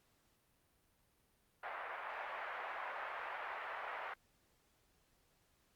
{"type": "band-pass noise", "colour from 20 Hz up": "pink", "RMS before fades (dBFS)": -45, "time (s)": [1.63, 4.14], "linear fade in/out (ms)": 5, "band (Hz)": [660, 2100], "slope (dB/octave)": 24, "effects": ["pink hiss -75 dBFS RMS until 5.75 s", "Opus 48 kbps"]}